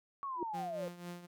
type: linear sweep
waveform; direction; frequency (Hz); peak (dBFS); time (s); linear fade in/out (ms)
sine; down; 1133 to 508; -37; 0.23-0.88; 0
type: tone with exponential growth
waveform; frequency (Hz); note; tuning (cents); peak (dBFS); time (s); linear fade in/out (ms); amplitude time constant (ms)
sine; 349.2; F4; 0; -30; 0.35-0.43; 2; 16
type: tone with tremolo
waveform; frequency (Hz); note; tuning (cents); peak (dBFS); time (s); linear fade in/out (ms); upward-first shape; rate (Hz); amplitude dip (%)
sawtooth; 175.3; F3; +7; -37; 0.53-1.27; 20; triangle; 4; 75
effects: none